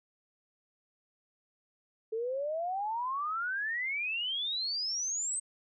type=exponential sweep; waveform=sine; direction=up; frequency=433.2 to 8372 Hz; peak=-31 dBFS; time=2.12-5.4 s; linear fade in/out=10 ms; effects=none